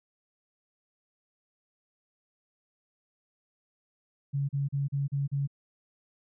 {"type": "tone bursts", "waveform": "sine", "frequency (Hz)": 140, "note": "C#3", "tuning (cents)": 18, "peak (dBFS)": -26, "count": 6, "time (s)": [4.33, 5.475], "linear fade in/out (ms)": 20, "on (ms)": 160, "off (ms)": 37, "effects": []}